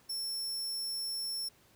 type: tone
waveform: sawtooth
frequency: 5400 Hz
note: E8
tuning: 41 cents sharp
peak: -32 dBFS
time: 0.09-1.49 s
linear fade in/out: 10 ms
effects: pink hiss -64 dBFS RMS until 1.75 s + high-pass 60 Hz 12 dB/octave